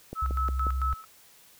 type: click train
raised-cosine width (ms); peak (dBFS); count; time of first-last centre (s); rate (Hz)
2; -23; 4; 0.13-0.668; 5.58
type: tone with tremolo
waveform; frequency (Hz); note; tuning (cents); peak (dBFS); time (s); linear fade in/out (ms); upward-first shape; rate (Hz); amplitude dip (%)
sine; 1300; E6; -24; -27; 0.15-1.05; 50; square; 4.5; 80
type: tone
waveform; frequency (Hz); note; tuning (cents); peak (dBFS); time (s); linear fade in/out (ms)
sine; 65.41; C2; 0; -26; 0.22-0.94; 5
effects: white hiss -56 dBFS RMS until 1.59 s